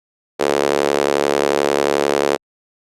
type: tone with high-pass filter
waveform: sawtooth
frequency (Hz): 71.3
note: C#2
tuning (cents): +49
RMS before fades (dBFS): -17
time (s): 0.39-2.37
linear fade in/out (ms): 20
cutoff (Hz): 440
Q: 2.4
effects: low-pass 10000 Hz 12 dB/octave + Opus 48 kbps